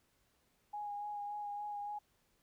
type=tone with vibrato; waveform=sine; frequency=825 Hz; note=G#5; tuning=12 cents flat; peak=-39 dBFS; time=0.73-1.99 s; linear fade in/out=10 ms; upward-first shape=sine; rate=3.5 Hz; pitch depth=18 cents each way; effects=pink hiss -75 dBFS RMS until 2.42 s